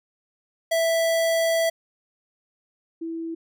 square / sine tone pair in turn, 659.3 / 329 Hz, E5 / E4, 0 / -3 cents, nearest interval octave, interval 1203 cents, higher first, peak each -20 / -28 dBFS, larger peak first, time 0.71-1.7 / 3.01-3.35 s, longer first, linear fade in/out 10 ms, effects none

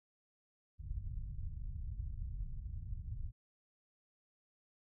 pink low-pass noise, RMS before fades -42 dBFS, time 0.78-3.32 s, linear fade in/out 50 ms, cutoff 110 Hz, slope 24 dB/octave, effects none

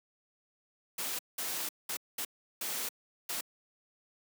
white noise bursts at uneven times, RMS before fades -36 dBFS, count 6, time 0.98-1.19 / 1.38-1.69 / 1.89-1.97 / 2.18-2.25 / 2.61-2.89 / 3.29-3.41 s, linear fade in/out 5 ms, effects high-pass 200 Hz 12 dB/octave

